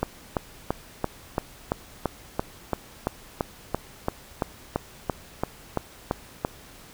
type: click train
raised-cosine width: 1 ms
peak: -9 dBFS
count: 20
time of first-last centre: 0.03-6.449 s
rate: 2.96 Hz
effects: pink hiss -48 dBFS RMS until 6.93 s